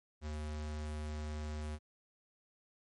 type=tone; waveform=square; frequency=75.9 Hz; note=D#2; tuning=42 cents flat; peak=-39 dBFS; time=0.21-1.79 s; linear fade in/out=50 ms; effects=MP3 48 kbps